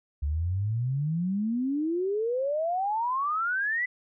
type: exponential sweep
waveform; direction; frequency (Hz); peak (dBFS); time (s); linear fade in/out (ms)
sine; up; 69.5 to 2022; -25; 0.22-3.86; 10
effects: none